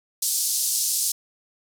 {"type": "band-pass noise", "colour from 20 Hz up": "white", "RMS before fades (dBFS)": -24, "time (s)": [0.22, 1.12], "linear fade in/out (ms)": 5, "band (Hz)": [4700, 12000], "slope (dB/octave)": 24, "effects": []}